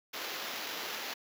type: noise with sample-and-hold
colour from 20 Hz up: white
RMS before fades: -39 dBFS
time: 0.13-1.14 s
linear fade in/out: 10 ms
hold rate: 8820 Hz
effects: high-pass 300 Hz 12 dB/octave